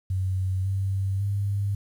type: tone with pitch steps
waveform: sine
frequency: 94 / 96.9 / 100.3 Hz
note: F#2 / G2 / G2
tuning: +28 / -20 / +40 cents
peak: -23 dBFS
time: 0.1-1.75 s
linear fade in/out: 5 ms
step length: 550 ms
effects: 9-bit